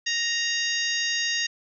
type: harmonic tone with a mistuned harmonic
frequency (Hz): 932.3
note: A#5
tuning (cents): 0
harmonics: 2 / 3 / 4 / 5 / 6 / 7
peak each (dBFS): -28 / -30 / -31 / -32 / -33 / -33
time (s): 0.06-1.47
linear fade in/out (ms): 10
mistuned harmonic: 5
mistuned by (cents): +52
effects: none